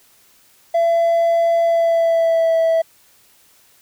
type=tone with pitch glide; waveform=triangle; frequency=673 to 655.4 Hz; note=E5 to E5; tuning=+36 to -10 cents; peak=-10 dBFS; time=0.74-2.82 s; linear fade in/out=10 ms; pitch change=-46 cents; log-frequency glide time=1.62-2.56 s; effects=tanh soft clip ceiling -7 dBFS + white hiss -53 dBFS RMS until 3.81 s